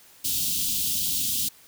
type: band-stop noise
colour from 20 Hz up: white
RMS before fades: -26 dBFS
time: 0.24-1.49 s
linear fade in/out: 10 ms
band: 290 to 2900 Hz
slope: 48 dB/octave
effects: white hiss -53 dBFS RMS until 1.67 s